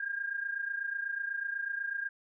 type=tone pair together; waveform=sine; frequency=1605.9 / 1634 Hz; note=G6 / G#6; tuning=+41 / -29 cents; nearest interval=unison; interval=30 cents; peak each=-34 / -38 dBFS; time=0-2.09 s; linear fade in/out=5 ms; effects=none